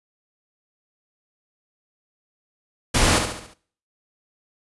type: noise with echo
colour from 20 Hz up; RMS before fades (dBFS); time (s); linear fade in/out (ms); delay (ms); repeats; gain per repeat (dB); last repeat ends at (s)
pink; -18; 2.94-3.19; 10; 70; 5; -6; 3.54
effects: noise-tail reverb RT60 0.5 s tail -19 dB re dry + resampled to 24000 Hz